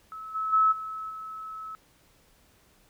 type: tone with level steps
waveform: sine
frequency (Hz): 1297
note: E6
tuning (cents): -28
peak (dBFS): -37 / -27 / -18 / -33 / -36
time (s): 0.12-1.75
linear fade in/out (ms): 0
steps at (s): 0.34 / 0.52 / 0.71 / 1.09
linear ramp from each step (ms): 20
effects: pink hiss -62 dBFS RMS until 2.89 s